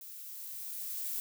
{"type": "noise with level ramp", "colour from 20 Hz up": "violet", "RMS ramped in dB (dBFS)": [-48, -36], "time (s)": [0.01, 1.2], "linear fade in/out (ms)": 2, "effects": []}